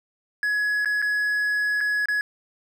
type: tone with dropouts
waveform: triangle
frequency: 1683 Hz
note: G#6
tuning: 23 cents sharp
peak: -19 dBFS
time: 0.43-2.21 s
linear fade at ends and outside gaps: 1 ms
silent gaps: 0.848-0.857 / 1.018-1.024 / 1.806-1.81 / 2.057-2.085 s
effects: none